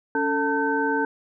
sine tone cluster, 282.2 / 445.4 / 895 / 1535 Hz, C#4 / A4 / A5 / G6, +31 / +21 / +29 / -37 cents, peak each -26 dBFS, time 0.15-1.05 s, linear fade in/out 2 ms, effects none

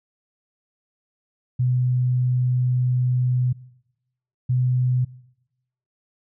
sine tone pair in turn, 125.5 / 126.01 Hz, B2 / B2, +28 / +35 cents, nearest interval unison, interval 7 cents, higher second, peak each -17 dBFS, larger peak neither, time 1.59-3.53 / 4.49-5.05 s, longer first, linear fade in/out 10 ms, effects noise-tail reverb RT60 0.9 s tail -22 dB re dry

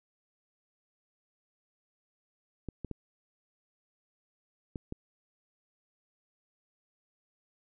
clicks, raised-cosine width 3 ms, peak -24 dBFS, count 5, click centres 2.687 / 2.847 / 2.913 / 4.758 / 4.924 s, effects none

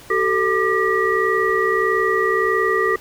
sine tone cluster, 382.6 / 444.2 / 1194 / 1920 Hz, G4 / A4 / D6 / B6, -42 / +16 / +28 / -49 cents, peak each -21 dBFS, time 0.1-2.96 s, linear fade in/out 5 ms, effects pink hiss -43 dBFS RMS until 3 s

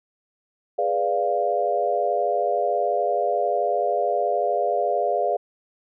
sine chord, G# diminished seventh, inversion none, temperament equal, 415.3 / 493.9 / 587.3 / 698.5 Hz, G#4 / B4 / D5 / F5, 0 / 0 / 0 / 0 cents, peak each -27 / -27 / -25 / -23 dBFS, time 0.78-5.37 s, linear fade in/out 10 ms, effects none

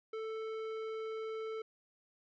sine tone with tanh clipping, 441.4 Hz, A4, 5 cents sharp, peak -40 dBFS, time 0.13-1.62 s, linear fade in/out 5 ms, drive 14 dB, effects none

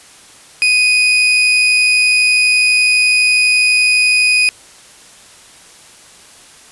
35% pulse tone, 2489 Hz, D#7, in tune, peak -7 dBFS, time 0.62-4.49 s, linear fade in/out 0 ms, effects white hiss -41 dBFS RMS until 6.71 s + resampled to 24000 Hz

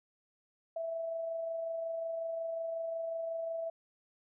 sine tone with amplitude modulation, 659.3 Hz, E5, in tune, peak -33 dBFS, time 0.76-3.7 s, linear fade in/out 5 ms, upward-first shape sine, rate 25.5 Hz, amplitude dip 30%, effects none

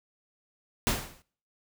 pink noise with exponential decay, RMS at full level -23 dBFS, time 0.87-1.22 s, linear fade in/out 0 ms, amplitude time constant 76 ms, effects noise-tail reverb RT60 0.5 s tail -22 dB re dry

